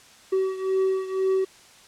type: beating tone pair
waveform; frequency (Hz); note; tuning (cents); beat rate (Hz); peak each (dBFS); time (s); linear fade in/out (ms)
triangle; 380 / 382; F#4 / G4; +46 / -45; 2; -21 / -25; 0.32-1.45; 10
effects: white hiss -51 dBFS RMS until 1.87 s + low-pass 8000 Hz 12 dB/octave